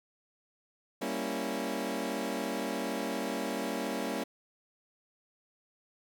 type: chord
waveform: 20% pulse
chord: G diminished seventh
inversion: none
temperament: equal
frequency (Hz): 196 / 233.1 / 277.2 / 329.6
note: G3 / Bb3 / Db4 / Fb4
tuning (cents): 0 / 0 / 0 / 0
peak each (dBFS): -34 / -32 / -32 / -35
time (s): 1.01-4.24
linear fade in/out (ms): 10
effects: none